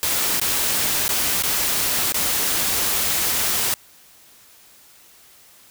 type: noise with dropouts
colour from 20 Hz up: white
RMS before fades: -21 dBFS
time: 0.03-3.74 s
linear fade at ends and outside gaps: 0 ms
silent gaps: 0.398-0.415 / 1.08-1.091 / 1.423-1.436 / 2.122-2.144 s
effects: white hiss -50 dBFS RMS until 5.7 s